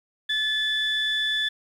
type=tone pair together; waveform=sine; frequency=1734 / 3472 Hz; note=A6 / A7; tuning=-26 / -24 cents; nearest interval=octave; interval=1202 cents; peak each=-25 / -23 dBFS; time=0.29-1.49 s; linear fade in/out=10 ms; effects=tanh soft clip ceiling -17 dBFS + 9-bit